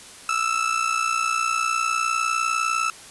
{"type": "tone with amplitude modulation", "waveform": "30% pulse", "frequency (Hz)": 1318.5, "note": "E6", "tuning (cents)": 0, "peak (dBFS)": -15, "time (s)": [0.29, 2.9], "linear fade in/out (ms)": 2, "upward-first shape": "sine", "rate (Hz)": 59.9, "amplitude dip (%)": 75, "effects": ["white hiss -43 dBFS RMS until 3.1 s", "resampled to 24000 Hz"]}